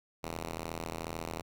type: ring-modulated tone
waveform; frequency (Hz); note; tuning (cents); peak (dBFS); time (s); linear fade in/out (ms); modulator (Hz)
5% pulse; 82.3; E2; -2; -23; 0.23-1.42; 10; 99.2
effects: none